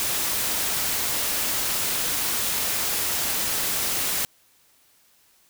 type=noise with amplitude modulation; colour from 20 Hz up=white; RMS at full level=-24 dBFS; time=0-4.25 s; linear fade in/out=0 ms; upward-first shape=sine; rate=245 Hz; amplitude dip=25%; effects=white hiss -60 dBFS RMS until 5.49 s